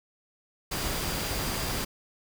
sine tone in noise, 4770 Hz, D8, 26 cents sharp, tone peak -42 dBFS, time 0.71-1.85 s, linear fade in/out 10 ms, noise pink, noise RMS -31 dBFS, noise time 0.71-1.85 s, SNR -14 dB, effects none

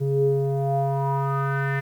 square tone with low-pass filter sweep, 137.7 Hz, C#3, 11 cents flat, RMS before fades -23 dBFS, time 0-1.81 s, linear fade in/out 20 ms, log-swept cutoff 330 to 1900 Hz, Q 6, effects 9-bit

